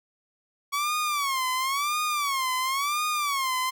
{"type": "tone with vibrato", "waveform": "sawtooth", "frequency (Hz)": 1120, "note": "C#6", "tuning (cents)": 18, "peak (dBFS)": -21, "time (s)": [0.72, 3.71], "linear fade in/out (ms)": 20, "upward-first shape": "sine", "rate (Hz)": 0.96, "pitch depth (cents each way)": 160, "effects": []}